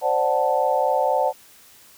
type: chord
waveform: sine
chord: D dominant seventh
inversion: third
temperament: equal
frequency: 523.3 / 587.3 / 740 / 880 Hz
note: C5 / D5 / F#5 / A5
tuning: 0 / 0 / 0 / 0 cents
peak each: -23 dBFS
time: 0.01-1.33 s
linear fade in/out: 50 ms
effects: white hiss -50 dBFS RMS until 1.97 s

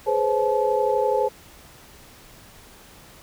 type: tone cluster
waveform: sine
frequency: 420.2 / 501 / 533 / 864 Hz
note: G#4 / B4 / C5 / A5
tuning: +20 / +25 / +32 / -32 cents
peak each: -24 dBFS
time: 0.06-1.29 s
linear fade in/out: 20 ms
effects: pink hiss -48 dBFS RMS until 3.22 s

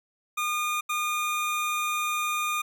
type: tone bursts at uneven times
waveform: 25% pulse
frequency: 1217 Hz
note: D#6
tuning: 39 cents flat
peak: -22 dBFS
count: 2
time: 0.37-0.81 / 0.89-2.62 s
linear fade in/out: 10 ms
effects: none

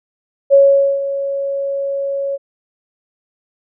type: tone with ADSR envelope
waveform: sine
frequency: 554.4 Hz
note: C#5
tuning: in tune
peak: -4 dBFS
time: 0.5-2.38 s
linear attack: 35 ms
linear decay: 460 ms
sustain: -13 dB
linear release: 34 ms
effects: none

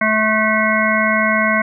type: harmonic tone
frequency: 217 Hz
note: A3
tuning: 24 cents flat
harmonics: 1 / 3 / 5 / 7 / 9 / 10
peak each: -20 / -20 / -20 / -20 / -20 / -20 dBFS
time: 0.01-1.62 s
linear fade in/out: 5 ms
effects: none

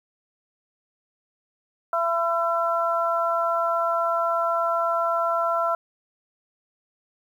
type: harmonic tone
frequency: 336.5 Hz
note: E4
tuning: 36 cents sharp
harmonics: 2 / 3 / 4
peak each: -24 / -28 / -24 dBFS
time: 1.93-5.75 s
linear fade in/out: 2 ms
effects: 9-bit

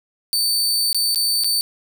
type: tone with dropouts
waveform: sawtooth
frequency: 4557 Hz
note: C#8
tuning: 47 cents sharp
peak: -14 dBFS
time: 0.33-1.61 s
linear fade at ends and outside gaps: 0 ms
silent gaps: 0.929-0.946 / 1.147-1.158 / 1.437-1.444 s
effects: none

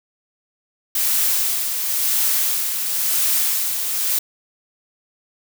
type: noise with tremolo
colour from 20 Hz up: blue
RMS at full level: -18 dBFS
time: 0.95-4.19 s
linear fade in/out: 5 ms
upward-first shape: sine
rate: 0.96 Hz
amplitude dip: 45%
effects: none

